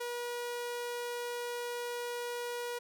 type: tone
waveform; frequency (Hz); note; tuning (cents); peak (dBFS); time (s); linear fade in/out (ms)
sawtooth; 481.9; B4; -43; -32; 0-2.79; 10
effects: none